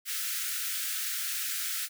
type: high-pass noise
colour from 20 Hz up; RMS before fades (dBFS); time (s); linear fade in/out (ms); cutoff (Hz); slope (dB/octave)
white; -33; 0.05-1.89; 50; 1300; 96
effects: none